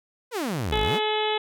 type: exponential two-way sweep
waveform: sawtooth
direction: down then up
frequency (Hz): 523.3 to 46.25 to 300.6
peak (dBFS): -22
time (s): 0.31-1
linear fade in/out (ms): 50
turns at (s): 0.81
type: harmonic tone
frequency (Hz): 428.4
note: A4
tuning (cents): -46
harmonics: 1 / 2 / 3 / 4 / 5 / 6 / 7 / 8 / 9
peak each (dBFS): -26 / -27 / -37 / -37 / -35 / -36 / -33 / -32 / -38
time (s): 0.72-1.38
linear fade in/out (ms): 5
effects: none